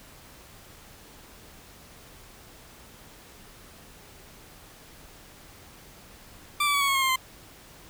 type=tone with pitch steps; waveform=20% pulse; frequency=1174.7 / 1154.5 / 1134.7 / 1115.2 / 1096 / 1077.2 / 1058.7 / 1040.5 Hz; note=D6 / D6 / C#6 / C#6 / C#6 / C#6 / C6 / C6; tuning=0 / -30 / +40 / +10 / -20 / -50 / +20 / -10 cents; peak=-17 dBFS; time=6.6-7.16 s; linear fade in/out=5 ms; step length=70 ms; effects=pink hiss -50 dBFS RMS until 7.89 s